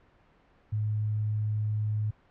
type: tone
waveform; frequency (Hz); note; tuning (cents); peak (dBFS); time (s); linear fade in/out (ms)
sine; 106.6; G#2; +46; -26; 0.72-2.11; 10
effects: pink hiss -62 dBFS RMS until 2.3 s + low-pass 2000 Hz 12 dB/octave